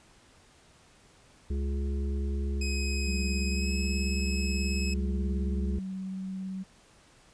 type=harmonic tone; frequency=69.3 Hz; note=C#2; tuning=in tune; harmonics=1 / 3 / 5 / 6; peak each=-28 / -38 / -42 / -44 dBFS; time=1.5-5.79 s; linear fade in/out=5 ms
type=tone with pitch glide; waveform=20% pulse; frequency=2527 to 2571 Hz; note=D#7 to E7; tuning=+26 to -44 cents; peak=-29 dBFS; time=2.61-4.94 s; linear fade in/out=5 ms; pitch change=+30 cents; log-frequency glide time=3.5-3.71 s
type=tone with vibrato; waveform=sine; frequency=189.4 Hz; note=F#3; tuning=41 cents sharp; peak=-33 dBFS; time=3.06-6.64 s; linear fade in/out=20 ms; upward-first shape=sine; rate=18 Hz; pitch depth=9 cents each way
effects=pink hiss -59 dBFS RMS until 7.33 s + resampled to 22050 Hz